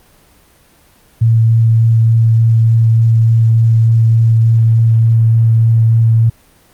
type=tone with vibrato; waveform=sine; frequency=113.6 Hz; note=A#2; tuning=44 cents flat; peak=-6 dBFS; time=1.21-6.3 s; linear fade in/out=10 ms; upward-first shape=sine; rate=3.4 Hz; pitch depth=9 cents each way; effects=pink hiss -48 dBFS RMS until 6.73 s + Opus 24 kbps